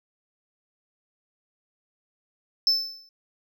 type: tone with exponential decay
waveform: triangle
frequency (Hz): 5274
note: E8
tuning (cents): 0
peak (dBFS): -13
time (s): 2.67-3.09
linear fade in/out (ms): 1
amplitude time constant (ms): 90
effects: tanh soft clip ceiling -12 dBFS